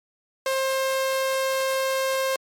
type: tone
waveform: sawtooth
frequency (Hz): 531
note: C5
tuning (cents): +25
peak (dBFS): -18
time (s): 0.46-2.36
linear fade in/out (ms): 2
effects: MP3 64 kbps